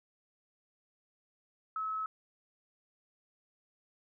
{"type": "tone", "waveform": "sine", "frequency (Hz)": 1292, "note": "E6", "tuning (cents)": -35, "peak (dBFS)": -33, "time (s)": [1.76, 2.06], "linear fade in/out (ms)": 2, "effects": []}